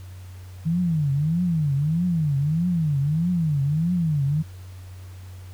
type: tone with vibrato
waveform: sine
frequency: 157.1 Hz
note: D#3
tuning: 17 cents sharp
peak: -19 dBFS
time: 0.65-4.43 s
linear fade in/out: 20 ms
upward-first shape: triangle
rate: 1.6 Hz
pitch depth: 260 cents each way
effects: added 92 Hz sine -37 dBFS peak until 5.53 s + pink hiss -52 dBFS RMS until 5.53 s